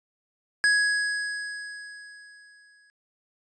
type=tone with exponential decay; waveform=square; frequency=1668 Hz; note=G#6; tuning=7 cents sharp; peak=-18 dBFS; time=0.64-2.9 s; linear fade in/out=0 ms; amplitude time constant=490 ms; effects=resampled to 22050 Hz